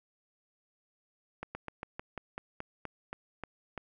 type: slowing click train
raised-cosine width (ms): 0.5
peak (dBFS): -23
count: 12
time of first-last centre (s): 1.43-3.777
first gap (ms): 120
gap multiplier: 1.11
effects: none